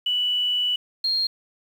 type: tone pair in turn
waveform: sine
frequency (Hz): 2960 / 4227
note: F#7 / C8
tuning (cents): 0 / +17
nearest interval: tritone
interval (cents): 617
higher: second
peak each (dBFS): -20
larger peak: neither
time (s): 0.06-0.76 / 1.04-1.27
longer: first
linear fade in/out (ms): 5
effects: 8-bit